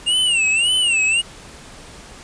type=tone with vibrato; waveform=square; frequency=2785 Hz; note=F7; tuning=5 cents flat; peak=-15 dBFS; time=0.06-1.22 s; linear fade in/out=20 ms; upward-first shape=sine; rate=1.8 Hz; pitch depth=150 cents each way; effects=pink hiss -40 dBFS RMS until 2.23 s + resampled to 22050 Hz